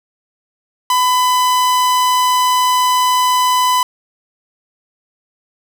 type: tone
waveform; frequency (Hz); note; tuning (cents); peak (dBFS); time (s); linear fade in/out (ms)
45% pulse; 1002; B5; +25; -11; 0.9-3.83; 2
effects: none